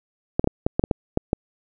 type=clicks; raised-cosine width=2 ms; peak=-5 dBFS; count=9; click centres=0.395 / 0.443 / 0.474 / 0.665 / 0.795 / 0.839 / 0.912 / 1.174 / 1.331 s; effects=none